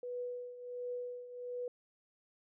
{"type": "tone with tremolo", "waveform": "sine", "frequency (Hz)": 491.6, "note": "B4", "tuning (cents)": -8, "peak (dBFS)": -36, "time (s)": [0.03, 1.68], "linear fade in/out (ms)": 2, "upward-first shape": "triangle", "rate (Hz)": 1.4, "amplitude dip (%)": 75, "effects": []}